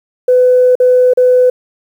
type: tone with dropouts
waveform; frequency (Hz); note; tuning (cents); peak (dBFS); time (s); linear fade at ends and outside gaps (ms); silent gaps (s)
sine; 502; B4; +28; -4; 0.28-1.5; 5; 0.754-0.8 / 1.136-1.173
effects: tanh soft clip ceiling 0 dBFS + 7-bit